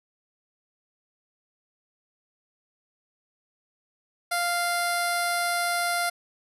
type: tone with notch filter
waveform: 10% pulse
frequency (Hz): 697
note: F5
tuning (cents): -4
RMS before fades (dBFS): -26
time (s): 4.31-6.1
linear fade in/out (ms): 10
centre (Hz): 3000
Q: 1.1
effects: resampled to 32000 Hz